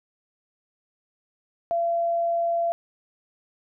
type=tone; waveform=sine; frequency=680 Hz; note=F5; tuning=46 cents flat; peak=-21 dBFS; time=1.71-2.72 s; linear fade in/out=0 ms; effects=none